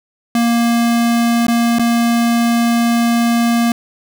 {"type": "tone with dropouts", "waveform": "square", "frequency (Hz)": 234.3, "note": "A#3", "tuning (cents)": 9, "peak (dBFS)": -12, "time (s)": [0.35, 3.72], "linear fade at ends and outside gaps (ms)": 2, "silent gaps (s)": [[1.468, 1.482], [1.786, 1.794]], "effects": []}